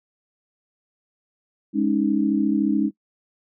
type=chord; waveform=sine; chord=Ab suspended fourth; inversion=none; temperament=equal; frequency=207.7 / 277.2 / 311.1 Hz; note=Ab3 / Db4 / Eb4; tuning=0 / 0 / 0 cents; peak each=-22 dBFS; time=1.73-2.91 s; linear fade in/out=50 ms; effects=noise-tail reverb RT60 0.1 s tail -21 dB re dry